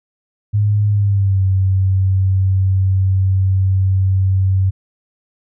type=tone with pitch glide; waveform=sine; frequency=103.83 to 95.21 Hz; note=G#2 to G2; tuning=0 to -50 cents; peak=-11 dBFS; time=0.53-4.71 s; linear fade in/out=20 ms; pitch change=-150 cents; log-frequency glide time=0.88-1.43 s; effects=none